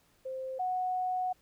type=tone pair in turn; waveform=sine; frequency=523.3 / 736.6 Hz; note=C5 / F#5; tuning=0 / -8 cents; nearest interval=tritone; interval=592 cents; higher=second; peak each=-35 / -29 dBFS; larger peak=second; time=0.25-0.59 / 0.59-1.33 s; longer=second; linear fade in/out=10 ms; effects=pink hiss -68 dBFS RMS until 1.41 s